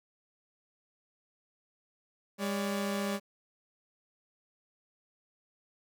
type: tone pair together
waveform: sawtooth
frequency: 202.1 / 571.6 Hz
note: G#3 / D5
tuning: -47 / -47 cents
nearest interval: octave + tritone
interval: 1800 cents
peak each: -28 / -33 dBFS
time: 2.38-3.2 s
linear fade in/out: 50 ms
effects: 10-bit